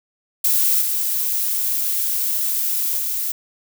violet noise with level steps, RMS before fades -17 / -21 / -23 dBFS, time 0.44-3.32 s, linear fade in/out 5 ms, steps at 0.81 / 2.98 s, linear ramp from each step 10 ms, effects none

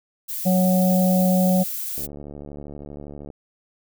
violet noise, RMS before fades -29 dBFS, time 0.28-2.07 s, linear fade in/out 20 ms
harmonic tone, 185 Hz, F#3, in tune, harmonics 1 / 3 / 4, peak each -16 / -23 / -28 dBFS, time 0.45-1.64 s, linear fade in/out 20 ms
click train, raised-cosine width 2 ms, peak -24 dBFS, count 97, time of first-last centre 1.98-3.302 s, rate 72.6 Hz
effects none

